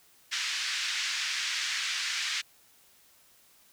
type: band-pass noise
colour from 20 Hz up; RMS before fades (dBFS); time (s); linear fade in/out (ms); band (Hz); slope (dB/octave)
pink; -32; 0.31-2.42; 20; 1700 to 6300; 24
effects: white hiss -61 dBFS RMS until 3.72 s